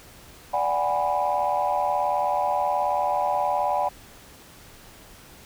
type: chord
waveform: sine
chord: G# half-diminished seventh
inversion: second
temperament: equal with one note detuned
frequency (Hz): 587.3 / 740 / 818.7 / 987.8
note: D5 / F#5 / G#5 / B5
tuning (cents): 0 / 0 / -25 / 0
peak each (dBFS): -27 / -25 / -25 / -27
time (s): 0.53-3.89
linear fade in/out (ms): 10
effects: tanh soft clip ceiling -13 dBFS + pink hiss -48 dBFS RMS until 5.45 s